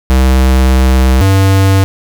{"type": "tone pair in turn", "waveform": "square", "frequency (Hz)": [64.9, 96.74], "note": ["C2", "G2"], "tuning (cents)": [-13, -22], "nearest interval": "perfect fifth", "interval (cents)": 691, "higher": "second", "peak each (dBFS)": -6, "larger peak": "neither", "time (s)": [[0.1, 1.21], [1.21, 1.84]], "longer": "first", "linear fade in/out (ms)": 0, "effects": []}